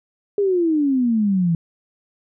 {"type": "exponential sweep", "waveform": "sine", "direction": "down", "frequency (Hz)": [414.3, 162.9], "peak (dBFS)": -15, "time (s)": [0.38, 1.55], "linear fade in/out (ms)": 2, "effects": []}